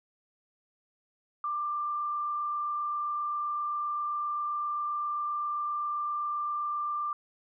sine tone with frequency modulation, 1185 Hz, D6, 15 cents sharp, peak -29 dBFS, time 1.44-7.13 s, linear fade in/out 2 ms, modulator 27.6 Hz, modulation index 0.4, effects none

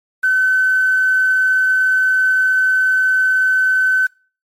sine tone with quantisation, 1521 Hz, F#6, 47 cents sharp, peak -11 dBFS, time 0.23-4.07 s, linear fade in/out 10 ms, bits 6, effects noise-tail reverb RT60 0.4 s tail -25 dB re dry + MP3 64 kbps

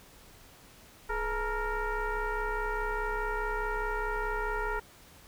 sine tone with frequency modulation, 488.4 Hz, B4, 19 cents flat, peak -29 dBFS, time 1.09-4.8 s, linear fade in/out 10 ms, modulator 456 Hz, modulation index 2.7, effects pink hiss -55 dBFS RMS until 5.27 s

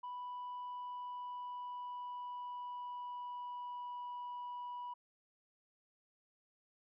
sine tone with pitch glide, 987.8 to 978.7 Hz, B5 to B5, 0 to -16 cents, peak -40 dBFS, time 0.03-4.94 s, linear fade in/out 10 ms, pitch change -16 cents, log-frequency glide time 0.57-4.06 s, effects tanh soft clip ceiling -40 dBFS

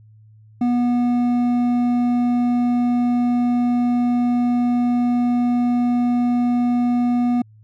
triangle tone with hard clipping, 243.1 Hz, B3, 27 cents flat, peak -17 dBFS, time 0.61-7.42 s, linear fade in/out 5 ms, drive 10 dB, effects added 108 Hz sine -45 dBFS peak until 7.63 s

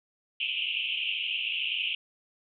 white band-pass noise, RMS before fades -31 dBFS, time 0.4-1.95 s, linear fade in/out 2 ms, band 2500 to 3100 Hz, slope 96 dB/octave, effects none

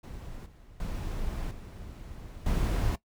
brown noise with level steps, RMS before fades -41 / -52 / -34 / -43 / -27 dBFS, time 0.03-2.96 s, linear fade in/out 10 ms, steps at 0.46 / 0.8 / 1.51 / 2.46 s, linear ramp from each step 2 ms, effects noise-tail reverb RT60 0.1 s tail -18 dB re dry

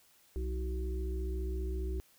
harmonic tone with a mistuned harmonic, 62.7 Hz, B1, 27 cents sharp, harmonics 1 / 3 / 5 / 6, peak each -33 / -50 / -47 / -42 dBFS, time 0.36-2 s, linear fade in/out 0 ms, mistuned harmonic 5, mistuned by +43 cents, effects white hiss -65 dBFS RMS until 2.18 s

